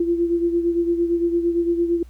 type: beating tone pair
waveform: sine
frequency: 340.5 / 349.3 Hz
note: F4 / F4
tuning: -44 / 0 cents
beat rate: 8.8 Hz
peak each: -18 / -25 dBFS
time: 0-2.03 s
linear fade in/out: 5 ms
effects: added 60 Hz sine -40 dBFS peak until 2.09 s + pink hiss -59 dBFS RMS until 2.09 s